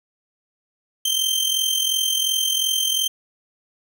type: tone with amplitude modulation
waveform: sawtooth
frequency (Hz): 3136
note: G7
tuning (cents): 0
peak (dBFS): -13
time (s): 1.05-3.08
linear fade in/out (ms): 5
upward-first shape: sine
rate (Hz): 42.8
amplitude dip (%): 60
effects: none